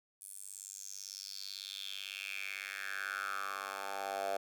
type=tone with high-pass filter sweep; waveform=10% pulse; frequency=98 Hz; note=G2; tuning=in tune; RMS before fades=-42 dBFS; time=0.21-4.37 s; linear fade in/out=5 ms; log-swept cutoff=10000 to 650 Hz; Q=5.1; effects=none